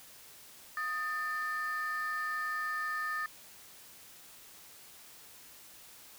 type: tone pair together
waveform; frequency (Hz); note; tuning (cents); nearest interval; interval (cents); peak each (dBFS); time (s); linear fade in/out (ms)
sine; 1242.1 / 1786; D#6 / A6; -3 / +25; tritone; 628; -34 / -33; 0.77-3.26; 2
effects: tanh soft clip ceiling -29 dBFS + white hiss -54 dBFS RMS until 6.18 s